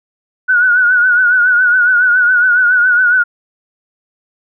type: tone with vibrato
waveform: sine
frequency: 1469 Hz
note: F#6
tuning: 13 cents flat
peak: -7 dBFS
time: 0.48-3.24 s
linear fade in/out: 20 ms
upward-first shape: triangle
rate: 7.2 Hz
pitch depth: 74 cents each way
effects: none